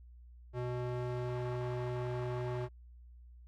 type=tone with band-pass filter; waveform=square; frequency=123.47 Hz; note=B2; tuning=in tune; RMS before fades=-37 dBFS; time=0.53-2.69 s; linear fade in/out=50 ms; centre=440 Hz; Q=0.62; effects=added 60 Hz sine -52 dBFS peak until 3.47 s + AAC 64 kbps